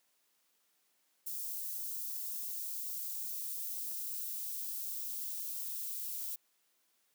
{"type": "noise with high-pass filter sweep", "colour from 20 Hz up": "violet", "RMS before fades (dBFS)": -40, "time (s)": [1.26, 6.36], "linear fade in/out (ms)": 10, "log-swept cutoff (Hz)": [4700, 3000], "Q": 0.81, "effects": ["white hiss -75 dBFS RMS until 7.14 s", "high-pass 200 Hz 12 dB/octave"]}